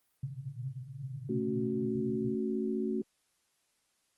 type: band-pass noise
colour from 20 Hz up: pink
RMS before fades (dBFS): -41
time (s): 0.23-2.35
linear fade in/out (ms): 5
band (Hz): 120 to 140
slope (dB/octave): 96
type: chord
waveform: sine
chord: F# minor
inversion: first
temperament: just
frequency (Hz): 222 / 277.5 / 370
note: A3 / C#4 / F#4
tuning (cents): +16 / +2 / 0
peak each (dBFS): -33 / -37 / -34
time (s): 1.29-3.02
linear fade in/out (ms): 5
effects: white hiss -75 dBFS RMS until 4.17 s + Opus 32 kbps